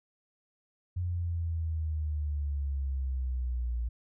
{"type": "exponential sweep", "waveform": "sine", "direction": "down", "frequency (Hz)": [89.7, 58.27], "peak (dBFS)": -29, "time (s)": [0.96, 3.89], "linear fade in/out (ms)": 10, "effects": []}